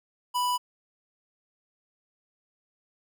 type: tone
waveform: square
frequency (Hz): 987.8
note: B5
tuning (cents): 0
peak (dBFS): -25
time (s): 0.34-0.58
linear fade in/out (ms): 20
effects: none